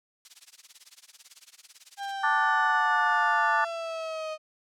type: noise with tremolo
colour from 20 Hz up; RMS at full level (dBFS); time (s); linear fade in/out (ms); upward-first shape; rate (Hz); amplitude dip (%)
violet; -34; 0.25-2.13; 0; sine; 18; 95
type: linear sweep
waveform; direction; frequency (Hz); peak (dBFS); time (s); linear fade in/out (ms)
35% pulse; down; 800 to 620; -30; 1.97-4.38; 50
type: harmonic tone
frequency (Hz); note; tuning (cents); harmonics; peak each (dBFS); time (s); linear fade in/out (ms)
293.7; D4; 0; 3 / 4 / 5 / 6; -26 / -27 / -28 / -29; 2.23-3.65; 10
effects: low-pass 5000 Hz 12 dB/octave